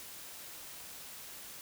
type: silence
effects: white hiss -48 dBFS RMS until 1.61 s